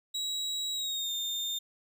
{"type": "tone with pitch glide", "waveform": "35% pulse", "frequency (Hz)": [3866, 3628], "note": ["B7", "A#7"], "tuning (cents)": [-38, -48], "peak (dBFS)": -30, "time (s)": [0.14, 1.59], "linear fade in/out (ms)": 10, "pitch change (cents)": -110, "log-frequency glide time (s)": [0.73, 1.12], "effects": []}